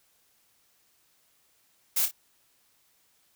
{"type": "noise with echo", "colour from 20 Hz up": "blue", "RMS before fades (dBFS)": -25, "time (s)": [1.96, 2.06], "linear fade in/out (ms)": 10, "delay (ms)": 27, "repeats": 2, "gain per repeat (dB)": -8, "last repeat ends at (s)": 2.114, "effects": ["white hiss -67 dBFS RMS until 3.35 s"]}